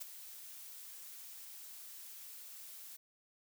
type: noise with ADSR envelope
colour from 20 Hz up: blue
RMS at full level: -40 dBFS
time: 0-2.97 s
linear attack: 20 ms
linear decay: 7 ms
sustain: -11 dB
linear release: 14 ms
effects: none